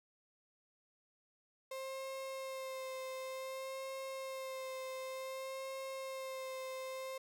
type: tone with vibrato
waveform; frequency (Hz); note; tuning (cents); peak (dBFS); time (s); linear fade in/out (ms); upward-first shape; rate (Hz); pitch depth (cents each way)
35% pulse; 528; C5; +16; -40; 1.71-7.18; 5; sine; 0.55; 19
effects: 13-bit